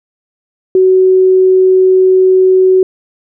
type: tone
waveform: sine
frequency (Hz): 374.2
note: F#4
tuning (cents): +20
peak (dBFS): -4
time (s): 0.75-2.83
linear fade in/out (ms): 2
effects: none